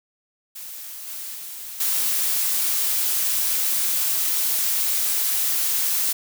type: noise with level steps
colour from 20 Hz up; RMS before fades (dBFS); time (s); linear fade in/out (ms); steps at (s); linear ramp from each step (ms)
blue; -36 / -33 / -35 / -22; 0.55-6.13; 10; 1.07 / 1.35 / 1.8; 5
effects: none